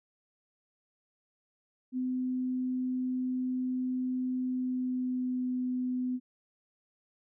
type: tone with pitch glide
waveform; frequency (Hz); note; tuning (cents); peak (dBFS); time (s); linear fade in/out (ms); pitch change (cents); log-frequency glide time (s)
sine; 254.6 to 252; C4 to B3; -47 to +35; -29; 1.92-6.2; 50; -18; 4.42-5.54
effects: none